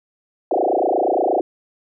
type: tone with frequency modulation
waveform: sine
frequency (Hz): 554.4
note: C#5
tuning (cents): 0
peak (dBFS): -15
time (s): 0.51-1.41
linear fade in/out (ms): 2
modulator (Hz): 28.5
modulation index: 7.9
effects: none